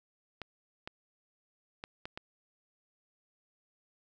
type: clicks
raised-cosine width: 0.3 ms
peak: -24 dBFS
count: 5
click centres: 0.417 / 0.875 / 1.839 / 2.055 / 2.175 s
effects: none